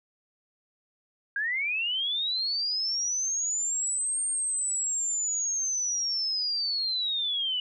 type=linear two-way sweep; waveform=sine; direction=up then down; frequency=1592 to 8700 to 2925 Hz; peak=-26 dBFS; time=1.36-7.6 s; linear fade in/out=2 ms; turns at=4.24 s; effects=none